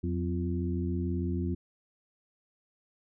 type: harmonic tone with a mistuned harmonic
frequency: 86.6 Hz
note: F2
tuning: 14 cents flat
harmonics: 1 / 2 / 3 / 4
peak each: -31 / -34 / -36 / -37 dBFS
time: 0.03-1.55 s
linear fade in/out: 10 ms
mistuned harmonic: 2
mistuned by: +82 cents
effects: none